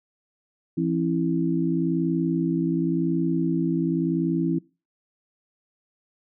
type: tone cluster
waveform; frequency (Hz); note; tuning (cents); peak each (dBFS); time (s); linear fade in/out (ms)
sine; 168.7 / 268.1 / 329; E3 / C4 / E4; +40 / +42 / -3; -25 / -26 / -25; 0.77-4.59; 10
effects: noise-tail reverb RT60 0.3 s tail -22 dB re dry